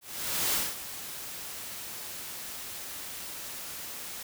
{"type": "noise with ADSR envelope", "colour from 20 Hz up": "white", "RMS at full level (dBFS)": -27, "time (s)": [0.01, 4.23], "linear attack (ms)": 520, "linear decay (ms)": 210, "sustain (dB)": -13, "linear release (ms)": 4, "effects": []}